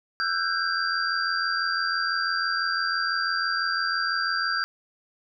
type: tone cluster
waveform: sine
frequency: 1336 / 1511 / 1597 / 4747 Hz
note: E6 / F#6 / G6 / D8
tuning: +23 / +36 / +32 / +18 cents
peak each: -29 dBFS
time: 0.2-4.64 s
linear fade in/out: 0 ms
effects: none